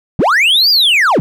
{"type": "linear two-way sweep", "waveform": "triangle", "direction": "up then down", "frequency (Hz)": [103.83, 4938, 103.83], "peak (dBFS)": -6, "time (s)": [0.19, 1.2], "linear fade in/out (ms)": 0, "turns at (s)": 0.7, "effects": []}